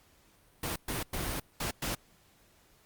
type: noise bursts at uneven times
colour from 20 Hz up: pink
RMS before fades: -34 dBFS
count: 5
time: 0.63-0.76 / 0.88-1.03 / 1.13-1.4 / 1.6-1.71 / 1.82-1.95 s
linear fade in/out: 5 ms
effects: pink hiss -64 dBFS RMS until 2.85 s + Opus 48 kbps